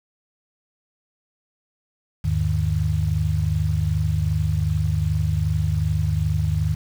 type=tone cluster; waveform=sine; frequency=78.8 / 101.4 / 152.8 Hz; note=D#2 / G#2 / D#3; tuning=+23 / -41 / -31 cents; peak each=-23 dBFS; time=2.24-6.75 s; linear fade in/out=10 ms; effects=7-bit